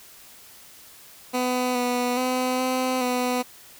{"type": "tone with pitch steps", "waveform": "15% pulse", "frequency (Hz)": [250.7, 246.2, 254.4, 256.7, 249.1], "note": ["B3", "B3", "C4", "C4", "B3"], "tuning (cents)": [26, -5, -48, -33, 15], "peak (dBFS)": -16, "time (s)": [1.33, 3.43], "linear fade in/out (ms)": 20, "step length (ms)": 420, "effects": ["white hiss -48 dBFS RMS until 3.79 s"]}